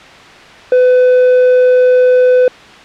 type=tone with hard clipping; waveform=triangle; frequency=503 Hz; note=B4; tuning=32 cents sharp; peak=-6 dBFS; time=0.72-2.48 s; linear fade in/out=2 ms; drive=6 dB; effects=white hiss -35 dBFS RMS until 2.84 s + low-pass 3000 Hz 12 dB/octave